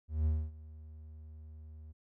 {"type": "tone with ADSR envelope", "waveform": "triangle", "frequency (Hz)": 77.5, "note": "D#2", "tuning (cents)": -6, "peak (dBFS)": -24, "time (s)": [0.08, 1.93], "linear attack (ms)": 180, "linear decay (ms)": 250, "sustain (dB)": -21, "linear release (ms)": 21, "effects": []}